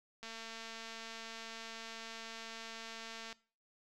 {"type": "click train", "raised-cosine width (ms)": 0.2, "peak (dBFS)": -30, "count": 701, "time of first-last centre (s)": [0.23, 3.327], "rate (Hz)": 226, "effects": ["noise-tail reverb RT60 0.4 s tail -20 dB re dry"]}